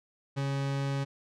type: tone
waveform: 40% pulse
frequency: 138.3 Hz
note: C#3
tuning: 4 cents flat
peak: -28 dBFS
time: 0.36-1.05 s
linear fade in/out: 20 ms
effects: low-pass 6000 Hz 12 dB/octave